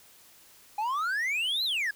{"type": "exponential two-way sweep", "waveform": "triangle", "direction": "up then down", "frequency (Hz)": [812, 4186, 1624], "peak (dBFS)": -25, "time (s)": [0.78, 1.91], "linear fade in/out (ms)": 5, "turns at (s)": 1.64, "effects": ["white hiss -56 dBFS RMS until 1.95 s"]}